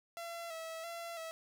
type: tone with vibrato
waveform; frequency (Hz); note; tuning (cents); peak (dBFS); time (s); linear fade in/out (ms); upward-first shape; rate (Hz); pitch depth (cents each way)
sawtooth; 664; E5; +12; -38; 0.17-1.31; 0; square; 1.5; 36
effects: none